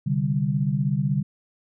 sine chord, C suspended second, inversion none, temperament equal, 130.81 / 146.83 / 196 Hz, C3 / D3 / G3, 0 / 0 / 0 cents, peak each -26 / -23 / -26 dBFS, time 0.06-1.23 s, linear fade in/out 10 ms, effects none

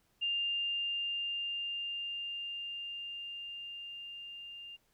sine tone with level ramp, 2800 Hz, F7, 4 cents sharp, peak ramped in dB -30 to -45 dBFS, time 0.21-4.77 s, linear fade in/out 20 ms, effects pink hiss -73 dBFS RMS until 4.93 s

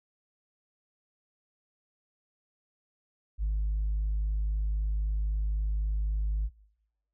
sine tone, 51.91 Hz, G#1, in tune, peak -24 dBFS, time 3.38-6.5 s, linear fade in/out 50 ms, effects noise-tail reverb RT60 1.0 s tail -25 dB re dry + tanh soft clip ceiling -24 dBFS

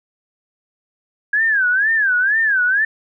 sine tone with vibrato, 1626 Hz, G#6, 37 cents flat, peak -13 dBFS, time 1.33-2.85 s, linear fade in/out 5 ms, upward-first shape sine, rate 2.1 Hz, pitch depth 190 cents each way, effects none

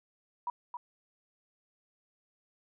sine tone with echo, 968 Hz, B5, 35 cents flat, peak -31 dBFS, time 0.47-0.5 s, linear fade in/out 2 ms, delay 270 ms, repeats 1, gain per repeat -6 dB, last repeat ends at 0.77 s, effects none

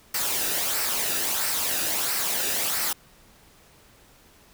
white noise with flanger, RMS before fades -26 dBFS, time 0.14-2.93 s, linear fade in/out 5 ms, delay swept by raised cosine 0.29 to 0.95 ms, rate 1.5 Hz, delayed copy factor -0.5, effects pink hiss -55 dBFS RMS until 4.53 s

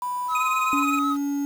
sine tone with pitch glide, 989 to 1035.8 Hz, B5 to C6, +2 to -18 cents, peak -25 dBFS, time 0.02-0.83 s, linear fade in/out 2 ms, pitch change +80 cents, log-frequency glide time 0.35-0.49 s
triangle tone with vibrato, 1276 Hz, D#6, 43 cents sharp, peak -21 dBFS, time 0.28-1.17 s, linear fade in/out 50 ms, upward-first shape square, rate 7.9 Hz, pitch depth 17 cents each way
square tone with tremolo, 2489 Hz, D#7, in tune, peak -25 dBFS, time 0.35-0.99 s, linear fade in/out 2 ms, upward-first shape sine, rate 19 Hz, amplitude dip 80%
triangle tone, 283.3 Hz, C#4, 38 cents sharp, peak -21 dBFS, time 0.73-1.45 s, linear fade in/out 0 ms
effects low-pass 12000 Hz 12 dB/octave + 7-bit

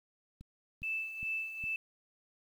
click train, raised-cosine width 5 ms, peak -37 dBFS, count 4, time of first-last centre 0.41-1.64 s, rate 2.44 Hz
sine tone with tremolo, 2637 Hz, E7, in tune, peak -32 dBFS, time 0.83-1.76 s, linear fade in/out 2 ms, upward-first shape sine, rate 2.5 Hz, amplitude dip 65%
effects 10-bit

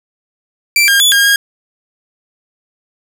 sawtooth tone with pitch steps, 2343 / 1612 / 3438 / 1619 / 1630 Hz, D7 / G6 / A7 / G#6 / G#6, -5 / +48 / -41 / -45 / -33 cents, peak -4 dBFS, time 0.76-1.36 s, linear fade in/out 2 ms, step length 120 ms, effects none

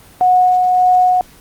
sine tone with tremolo, 731 Hz, F#5, 21 cents flat, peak -7 dBFS, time 0.21-1.21 s, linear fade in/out 0 ms, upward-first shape sine, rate 1.7 Hz, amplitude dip 30%, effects pink hiss -43 dBFS RMS until 1.4 s + Opus 24 kbps

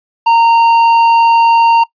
triangle tone with tanh clipping, 923 Hz, A#5, 17 cents flat, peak -7 dBFS, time 0.26-1.84 s, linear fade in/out 10 ms, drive 13 dB, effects noise-tail reverb RT60 0.1 s tail -21 dB re dry + resampled to 11025 Hz

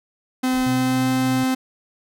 45% pulse tone with pitch glide, 256.7 to 259.5 Hz, C4 to C4, -33 to -14 cents, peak -18 dBFS, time 0.43-1.55 s, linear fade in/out 10 ms, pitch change +19 cents, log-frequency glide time 0.67-1.09 s
brown noise with exponential decay, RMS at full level -35 dBFS, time 0.53-0.97 s, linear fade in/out 0 ms, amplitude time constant 94 ms
sine tone with tremolo, 125.5 Hz, B2, 28 cents sharp, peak -24 dBFS, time 0.66-1.44 s, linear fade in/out 5 ms, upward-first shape sine, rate 3.4 Hz, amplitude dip 25%
effects none

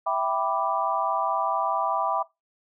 sine chord, E minor seventh, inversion none, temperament equal, 659.3 / 784 / 987.8 / 1174.7 Hz, E5 / G5 / B5 / D6, 0 / 0 / 0 / 0 cents, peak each -28 dBFS, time 0.06-2.23 s, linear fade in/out 10 ms, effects noise-tail reverb RT60 0.2 s tail -20 dB re dry

